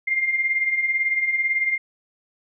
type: beating tone pair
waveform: sine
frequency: 2093 / 2111 Hz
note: C7 / C7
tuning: 0 / +15 cents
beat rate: 18 Hz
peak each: -27 / -20 dBFS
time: 0.07-1.78 s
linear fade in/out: 10 ms
effects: none